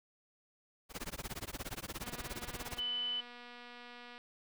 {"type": "noise with tremolo", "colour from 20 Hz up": "pink", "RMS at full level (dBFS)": -40, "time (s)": [0.89, 2.81], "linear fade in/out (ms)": 50, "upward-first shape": "sine", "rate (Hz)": 17, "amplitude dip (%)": 100}
{"type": "click train", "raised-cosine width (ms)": 0.3, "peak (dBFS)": -36, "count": 526, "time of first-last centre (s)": [2.01, 4.179], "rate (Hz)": 242}
{"type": "tone", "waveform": "sine", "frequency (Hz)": 3010, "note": "F#7", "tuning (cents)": 29, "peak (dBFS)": -34, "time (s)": [2.78, 3.21], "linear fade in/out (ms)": 10}
{"effects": []}